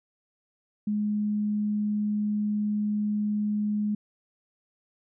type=tone; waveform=sine; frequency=209.3 Hz; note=G#3; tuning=14 cents sharp; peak=-24 dBFS; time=0.87-3.95 s; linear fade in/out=5 ms; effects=none